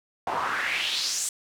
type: noise with band-pass filter sweep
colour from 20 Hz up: pink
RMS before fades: -28 dBFS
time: 0.27-1.29 s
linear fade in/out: 2 ms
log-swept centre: 780 to 8300 Hz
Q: 3.6
effects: none